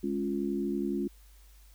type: chord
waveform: sine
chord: Db major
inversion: second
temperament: equal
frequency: 207.7 / 277.2 / 349.2 Hz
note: Ab3 / Db4 / F4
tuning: 0 / 0 / 0 cents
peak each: -33 dBFS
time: 0.03-1.08 s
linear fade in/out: 10 ms
effects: added 50 Hz sine -53 dBFS peak until 1.74 s + white hiss -63 dBFS RMS until 1.74 s